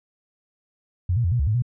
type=tone with pitch steps; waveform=sine; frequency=89.5 / 119.4 / 86.1 / 121.5 / 70.3 / 106.5 / 122.5 Hz; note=F2 / A#2 / F2 / B2 / C#2 / G#2 / B2; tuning=+43 / +42 / -24 / -28 / +25 / +44 / -14 cents; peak=-18 dBFS; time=1.09-1.622 s; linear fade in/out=5 ms; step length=76 ms; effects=none